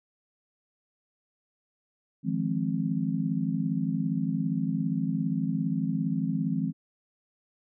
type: chord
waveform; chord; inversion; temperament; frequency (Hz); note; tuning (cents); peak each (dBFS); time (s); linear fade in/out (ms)
sine; F minor seventh; third; just; 157.15 / 174.61 / 209.5 / 261.9; Eb3 / F3 / Ab3 / C4; +18 / 0 / +15 / +2; -31; 2.23-6.73; 50
effects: none